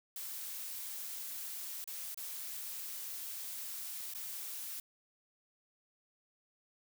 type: noise with dropouts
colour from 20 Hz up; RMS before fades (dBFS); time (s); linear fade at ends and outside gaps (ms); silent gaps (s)
blue; -43; 0.16-4.8; 2; 1.842-1.875 / 2.145-2.174 / 4.138-4.148
effects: none